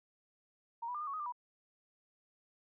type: tone with pitch steps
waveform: sine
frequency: 930 / 983 / 1197 / 1219 / 1112 / 1254 / 1188 / 976 Hz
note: A#5 / B5 / D6 / D#6 / C#6 / D#6 / D6 / B5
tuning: -4 / -8 / +33 / -36 / +5 / +13 / +20 / -21 cents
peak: -37 dBFS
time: 0.82-1.324 s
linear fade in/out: 10 ms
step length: 63 ms
effects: none